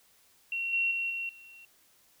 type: tone with level steps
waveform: sine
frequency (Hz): 2733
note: F7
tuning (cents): -38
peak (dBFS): -30 / -25 / -29 / -32 / -49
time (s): 0.52-1.65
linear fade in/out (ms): 2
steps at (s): 0.73 / 0.91 / 1.1 / 1.29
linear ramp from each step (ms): 2
effects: white hiss -64 dBFS RMS until 2.2 s